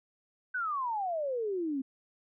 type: exponential sweep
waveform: sine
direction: down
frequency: 1536 to 258.6 Hz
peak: -30 dBFS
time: 0.54-1.82 s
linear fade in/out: 10 ms
effects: none